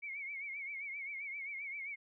sine tone with vibrato, 2225 Hz, C#7, 6 cents sharp, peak -40 dBFS, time 0.02-1.96 s, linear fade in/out 20 ms, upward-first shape triangle, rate 7.6 Hz, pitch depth 100 cents each way, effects none

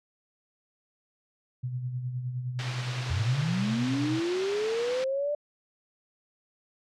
sine tone with tremolo, 125.3 Hz, B2, 25 cents sharp, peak -28 dBFS, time 1.63-4.2 s, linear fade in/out 10 ms, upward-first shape sine, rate 9.7 Hz, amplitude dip 50%
white band-pass noise, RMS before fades -39 dBFS, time 2.59-5.04 s, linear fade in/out 0 ms, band 160 to 3900 Hz, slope 12 dB/octave
sine linear sweep, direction up, 78.5 to 595 Hz, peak -26 dBFS, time 3.1-5.35 s, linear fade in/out 5 ms
effects low-pass 7000 Hz 12 dB/octave

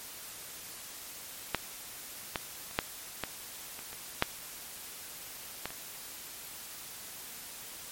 clicks, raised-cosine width 0.3 ms, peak -10 / -14 / -30 / -9 / -15 / -27 / -27 / -7 / -17 / -27 dBFS, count 10, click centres 1.547 / 2.358 / 2.711 / 2.789 / 3.237 / 3.791 / 3.93 / 4.224 / 5.656 / 5.705 s, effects white hiss -45 dBFS RMS until 7.91 s + MP3 64 kbps

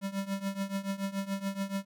square tone with tremolo, 196 Hz, G3, in tune, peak -29 dBFS, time 0.01-1.85 s, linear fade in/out 50 ms, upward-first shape triangle, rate 7 Hz, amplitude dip 90%, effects none

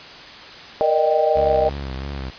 sine chord, Eb major seventh, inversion second, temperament equal with one note detuned, 466.2 / 596.6 / 622.3 / 784 Hz, Bb4 / D5 / Eb5 / G5, 0 / +27 / 0 / 0 cents, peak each -21 / -22 / -18 / -21 dBFS, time 0.81-1.69 s, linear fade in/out 0 ms
sawtooth tone with vibrato, 67.9 Hz, C#2, 35 cents flat, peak -23 dBFS, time 1.35-2.31 s, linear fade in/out 20 ms, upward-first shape triangle, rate 3 Hz, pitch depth 90 cents each way
effects white hiss -38 dBFS RMS until 2.38 s + resampled to 11025 Hz

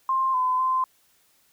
sine tone with pitch steps, 1055 / 1017 / 1036 Hz, C6 / C6 / C6, +14 / -50 / -17 cents, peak -20 dBFS, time 0.09-0.84 s, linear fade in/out 2 ms, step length 250 ms, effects white hiss -63 dBFS RMS until 1.52 s

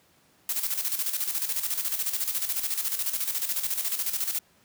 blue noise with tremolo, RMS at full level -27 dBFS, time 0.49-4.39 s, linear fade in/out 2 ms, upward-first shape square, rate 14 Hz, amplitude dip 60%, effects pink hiss -62 dBFS RMS until 4.64 s + high-pass 100 Hz 12 dB/octave

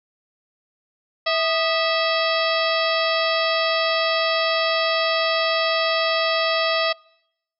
harmonic tone with a mistuned harmonic, 654 Hz, E5, 14 cents flat, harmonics 1 / 2 / 3 / 4 / 5 / 6 / 7 / 8, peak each -22 / -25 / -27 / -28 / -29 / -30 / -30 / -31 dBFS, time 1.26-6.93 s, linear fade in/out 10 ms, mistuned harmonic 2, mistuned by -100 cents, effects noise-tail reverb RT60 0.8 s tail -25 dB re dry

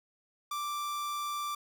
45% pulse tone, 1174.7 Hz, D6, in tune, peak -33 dBFS, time 0.51-1.55 s, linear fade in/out 5 ms, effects none

